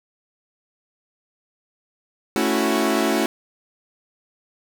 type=chord; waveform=sawtooth; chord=F# minor seventh; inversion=first; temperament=equal; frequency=220 / 277.2 / 329.6 / 370 Hz; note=A3 / C#4 / E4 / F#4; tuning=0 / 0 / 0 / 0 cents; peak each=-20 dBFS; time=2.36-3.26 s; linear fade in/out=0 ms; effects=none